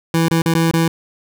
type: tone with dropouts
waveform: 25% pulse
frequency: 164.81 Hz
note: E3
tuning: in tune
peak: -9 dBFS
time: 0.14-0.88 s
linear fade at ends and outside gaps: 2 ms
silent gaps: 0.284-0.311 / 0.42-0.459 / 0.54-0.55 / 0.712-0.736 s
effects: none